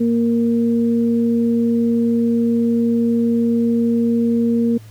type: tone pair together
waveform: sine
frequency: 233.1 / 466.2 Hz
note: A#3 / A#4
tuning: 0 / 0 cents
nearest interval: octave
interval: 1200 cents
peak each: -14 / -22 dBFS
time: 0-4.78 s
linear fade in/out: 10 ms
effects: added 109 Hz sine -37 dBFS peak until 4.9 s + pink hiss -49 dBFS RMS until 4.9 s